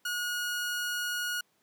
sawtooth tone, 1446 Hz, F#6, 40 cents flat, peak -27 dBFS, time 0.05-1.41 s, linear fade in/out 5 ms, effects pink hiss -71 dBFS RMS until 1.62 s + high-pass 200 Hz 12 dB/octave

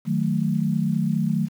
sine chord, D# diminished, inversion none, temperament equal, 155.56 / 185 / 220 Hz, D#3 / F#3 / A3, 0 / 0 / 0 cents, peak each -24 dBFS, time 0.05-1.49 s, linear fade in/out 50 ms, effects 8-bit

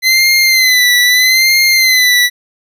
25% pulse tone with vibrato, 2039 Hz, C7, 45 cents flat, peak -3 dBFS, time 0.02-2.3 s, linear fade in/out 50 ms, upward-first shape sine, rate 0.79 Hz, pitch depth 68 cents each way, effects none

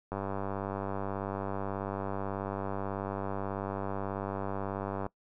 click train, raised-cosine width 1 ms, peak -21 dBFS, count 487, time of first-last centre 0.12-5.064 s, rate 98.3 Hz, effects noise-tail reverb RT60 0.1 s tail -20 dB re dry

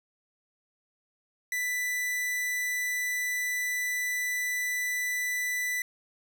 45% pulse tone, 1984 Hz, B6, 7 cents sharp, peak -28 dBFS, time 1.52-5.82 s, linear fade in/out 2 ms, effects none

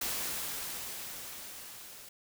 white noise with level ramp, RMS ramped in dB -34 to -50 dBFS, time 0.01-2.09 s, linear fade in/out 5 ms, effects none

